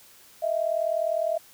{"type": "tone pair together", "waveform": "sine", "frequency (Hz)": [632, 671.9], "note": ["D#5", "E5"], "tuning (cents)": [27, 33], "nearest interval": "minor second", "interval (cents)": 106, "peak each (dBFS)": -26, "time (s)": [0.42, 1.38], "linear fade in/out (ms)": 10, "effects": ["white hiss -53 dBFS RMS until 1.53 s"]}